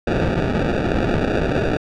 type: noise with sample-and-hold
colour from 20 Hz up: blue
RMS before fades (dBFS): -19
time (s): 0.07-1.77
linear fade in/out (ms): 2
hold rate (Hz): 1050
effects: low-pass 3000 Hz 12 dB/octave